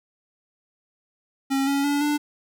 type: tone with pitch steps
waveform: square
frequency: 271.6 / 279.1 / 286.8 / 294.6 Hz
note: C#4 / C#4 / D4 / D4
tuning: -35 / +12 / -41 / +6 cents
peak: -21 dBFS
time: 1.5-2.18 s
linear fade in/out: 20 ms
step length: 170 ms
effects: none